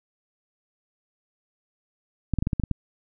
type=clicks; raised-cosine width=5 ms; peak=-11 dBFS; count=8; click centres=2.337 / 2.387 / 2.425 / 2.471 / 2.532 / 2.598 / 2.637 / 2.713 s; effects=none